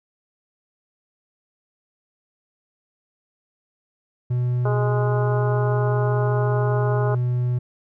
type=tone; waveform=triangle; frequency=123.47 Hz; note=B2; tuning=in tune; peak=-17 dBFS; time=4.3-7.59 s; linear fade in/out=10 ms
type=harmonic tone; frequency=207.7 Hz; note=G#3; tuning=in tune; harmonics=2 / 3 / 4 / 5 / 6 / 7; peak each=-25 / -29 / -31 / -33 / -35 / -36 dBFS; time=4.65-7.15 s; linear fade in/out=5 ms
effects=none